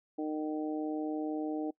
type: harmonic tone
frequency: 153.7 Hz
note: D#3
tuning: 21 cents flat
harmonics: 2 / 3 / 4 / 5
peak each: -33 / -40 / -43 / -43 dBFS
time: 0.18-1.71 s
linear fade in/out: 10 ms
effects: noise-tail reverb RT60 0.1 s tail -23 dB re dry